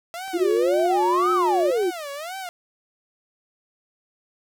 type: tone with vibrato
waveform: sawtooth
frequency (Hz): 658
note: E5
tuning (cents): -3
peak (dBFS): -27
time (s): 0.14-2.49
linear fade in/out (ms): 0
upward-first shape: sine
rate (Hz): 1.9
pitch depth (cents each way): 280
type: click train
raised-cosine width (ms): 0.3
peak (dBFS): -29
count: 28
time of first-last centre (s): 0.28-1.832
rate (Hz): 17.4
type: exponential two-way sweep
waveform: sine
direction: up then down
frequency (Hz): 329.6 to 1318.5 to 329.6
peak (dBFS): -19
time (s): 0.33-1.91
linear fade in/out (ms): 20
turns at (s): 1.32
type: tone with pitch glide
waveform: sine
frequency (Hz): 355.1 to 358.2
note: F4 to F4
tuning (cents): +29 to +44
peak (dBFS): -21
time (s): 0.37-1.71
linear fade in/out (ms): 10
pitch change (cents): +15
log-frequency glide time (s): 0.68-0.94
effects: none